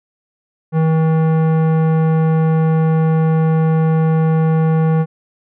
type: tone with tanh clipping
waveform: sine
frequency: 160 Hz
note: D#3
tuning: 49 cents sharp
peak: -13 dBFS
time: 0.72-5.06 s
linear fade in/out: 50 ms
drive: 16 dB
effects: none